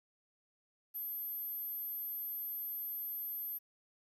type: tone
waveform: sine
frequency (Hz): 12890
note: G9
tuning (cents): +47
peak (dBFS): -38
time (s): 0.94-3.59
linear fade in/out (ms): 20
effects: 11-bit